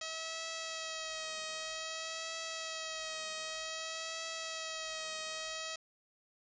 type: tone with vibrato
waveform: 5% pulse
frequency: 641 Hz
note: E5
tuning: 49 cents flat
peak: -27 dBFS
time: 0.01-5.76 s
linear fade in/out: 5 ms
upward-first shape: triangle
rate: 0.53 Hz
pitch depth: 28 cents each way
effects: resampled to 16000 Hz + 9-bit